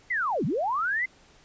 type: linear two-way sweep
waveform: sine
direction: down then up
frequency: 2093 to 125.1 to 2093 Hz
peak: -24 dBFS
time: 0.1-1.06 s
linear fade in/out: 10 ms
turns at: 0.45 s
effects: pink hiss -57 dBFS RMS until 1.44 s + resampled to 16000 Hz